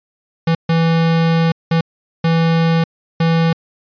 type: tone bursts at uneven times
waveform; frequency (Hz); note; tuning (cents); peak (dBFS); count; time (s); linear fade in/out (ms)
square; 164.81; E3; 0; -12; 5; 0.47-0.55 / 0.69-1.52 / 1.71-1.81 / 2.24-2.84 / 3.2-3.53; 5
effects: resampled to 11025 Hz